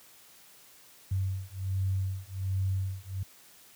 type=beating tone pair; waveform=sine; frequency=94.8 / 96.1 Hz; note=F#2 / G2; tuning=+43 / -34 cents; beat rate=1.3 Hz; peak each=-31 dBFS; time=1.11-3.23 s; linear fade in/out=5 ms; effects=white hiss -56 dBFS RMS until 3.75 s + high-pass 60 Hz 12 dB/octave